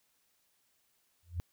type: tone with exponential growth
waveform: sine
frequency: 86.2 Hz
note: F2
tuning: 22 cents flat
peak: -29 dBFS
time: 1.23-1.4 s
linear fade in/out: 0 ms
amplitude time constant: 35 ms
effects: white hiss -74 dBFS RMS until 1.52 s